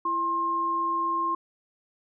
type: tone pair together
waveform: sine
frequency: 335.1 / 1064 Hz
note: E4 / C6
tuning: +29 / +29 cents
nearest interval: octave + minor sixth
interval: 2000 cents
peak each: -35 / -24 dBFS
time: 0.05-1.35 s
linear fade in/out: 5 ms
effects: none